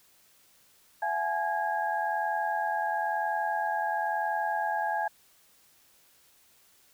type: tone cluster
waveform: sine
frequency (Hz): 675 / 765 / 846 / 1639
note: E5 / G5 / G#5 / G#6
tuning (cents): +41 / -42 / +32 / -23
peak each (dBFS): -34 / -36 / -29 / -34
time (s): 1.02-5.08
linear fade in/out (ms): 5
effects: white hiss -62 dBFS RMS until 6.93 s